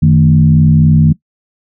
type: tone with frequency modulation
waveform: sine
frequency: 155.56 Hz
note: D#3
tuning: in tune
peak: -4 dBFS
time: 0.02-1.13 s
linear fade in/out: 10 ms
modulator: 63.7 Hz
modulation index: 0.9
effects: noise-tail reverb RT60 0.1 s tail -20 dB re dry